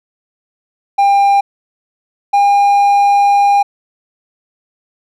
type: tone pair in turn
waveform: triangle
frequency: 799 / 806.9 Hz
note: G5 / G5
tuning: +33 / +50 cents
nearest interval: unison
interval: 17 cents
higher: second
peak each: -5 dBFS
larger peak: neither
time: 0.98-1.41 / 2.33-3.63 s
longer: second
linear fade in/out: 10 ms
effects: none